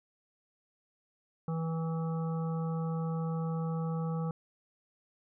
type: harmonic tone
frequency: 163 Hz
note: E3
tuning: 19 cents flat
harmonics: 1 / 3 / 5 / 7 / 8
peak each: -31 / -41 / -45 / -48 / -49 dBFS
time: 1.48-4.31 s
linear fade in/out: 2 ms
effects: none